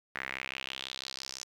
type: tone with band-pass filter sweep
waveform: sawtooth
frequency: 66 Hz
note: C2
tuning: 16 cents sharp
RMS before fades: -41 dBFS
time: 0.15-1.44 s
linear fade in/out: 0 ms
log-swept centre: 1800 to 6000 Hz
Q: 3.7
effects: 10-bit